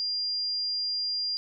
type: tone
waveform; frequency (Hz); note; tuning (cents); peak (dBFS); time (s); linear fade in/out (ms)
sine; 4800; D8; +37; -27; 0-1.37; 0
effects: none